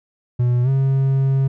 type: tone with pitch glide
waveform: triangle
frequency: 122.4 to 135.03 Hz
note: B2 to C#3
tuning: -15 to -45 cents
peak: -12 dBFS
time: 0.39-1.48 s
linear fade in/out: 10 ms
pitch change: +170 cents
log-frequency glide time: 0.63-0.69 s
effects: none

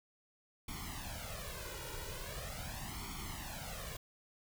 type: noise with flanger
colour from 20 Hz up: pink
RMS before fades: -44 dBFS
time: 0.68-3.97 s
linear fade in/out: 5 ms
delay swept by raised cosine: 0.9 to 2.1 ms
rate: 0.41 Hz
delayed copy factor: +0.85
effects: none

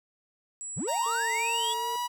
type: tone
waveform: sine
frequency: 7800 Hz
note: B8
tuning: 23 cents flat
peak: -35 dBFS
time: 0.61-1.74 s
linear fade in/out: 0 ms
type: linear sweep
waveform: triangle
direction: up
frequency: 81.8 to 3466 Hz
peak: -28 dBFS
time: 0.76-1.74 s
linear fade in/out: 20 ms
type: tone with pitch glide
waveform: 45% pulse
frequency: 932.3 to 972.5 Hz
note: A#5 to B5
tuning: 0 to -27 cents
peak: -29 dBFS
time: 0.87-2.08 s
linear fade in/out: 20 ms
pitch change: +73 cents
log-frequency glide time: 1.49-1.95 s
type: tone with vibrato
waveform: triangle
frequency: 450 Hz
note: A4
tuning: 39 cents sharp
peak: -36 dBFS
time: 1.06-1.96 s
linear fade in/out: 2 ms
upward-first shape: sine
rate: 2.7 Hz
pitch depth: 38 cents each way
effects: none

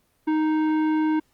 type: tone with tanh clipping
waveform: sine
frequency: 311.1 Hz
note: D#4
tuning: in tune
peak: -21 dBFS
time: 0.27-1.2 s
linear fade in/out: 10 ms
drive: 13 dB
effects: pink hiss -66 dBFS RMS until 1.33 s + Opus 24 kbps

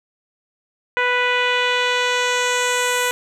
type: tone with low-pass filter sweep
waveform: 10% pulse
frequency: 493.9 Hz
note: B4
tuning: in tune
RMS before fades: -19 dBFS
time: 0.97-3.11 s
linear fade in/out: 0 ms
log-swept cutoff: 2100 to 11000 Hz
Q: 1.5
effects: none

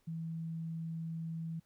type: tone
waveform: sine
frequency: 163.5 Hz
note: E3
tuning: 14 cents flat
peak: -37 dBFS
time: 0.07-1.6 s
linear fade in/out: 10 ms
effects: pink hiss -75 dBFS RMS until 1.65 s

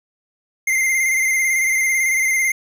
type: tone with vibrato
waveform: square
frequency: 2093 Hz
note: C7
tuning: in tune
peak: -16 dBFS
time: 0.67-2.52 s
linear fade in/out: 5 ms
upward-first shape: square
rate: 18 Hz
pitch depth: 28 cents each way
effects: none

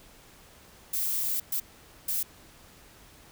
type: noise bursts at uneven times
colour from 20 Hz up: violet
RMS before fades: -29 dBFS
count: 3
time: 0.93-1.4 / 1.52-1.6 / 2.08-2.23 s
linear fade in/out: 5 ms
effects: pink hiss -54 dBFS RMS until 3.31 s

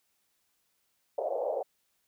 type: band-pass noise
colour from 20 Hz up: pink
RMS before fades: -32 dBFS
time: 1.18-1.63 s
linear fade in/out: 5 ms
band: 470 to 730 Hz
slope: 48 dB/octave
effects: white hiss -75 dBFS RMS until 2.07 s

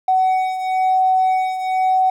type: beating tone pair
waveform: triangle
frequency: 750 / 751 Hz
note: F#5 / F#5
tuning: +23 / +26 cents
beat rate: 1 Hz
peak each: -12 / -17 dBFS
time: 0.08-2.1 s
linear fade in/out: 5 ms
effects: tanh soft clip ceiling -10 dBFS

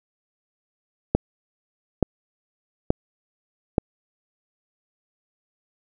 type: click train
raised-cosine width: 2 ms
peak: -3 dBFS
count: 4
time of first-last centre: 1.15-3.782 s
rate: 1.14 Hz
effects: none

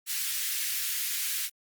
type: high-pass noise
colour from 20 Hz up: white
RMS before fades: -31 dBFS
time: 0.06-1.5 s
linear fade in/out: 50 ms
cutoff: 1700 Hz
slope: 24 dB/octave
effects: Opus 32 kbps

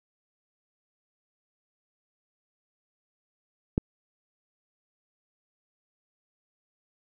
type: click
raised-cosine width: 3 ms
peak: -10 dBFS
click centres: 3.779 s
effects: none

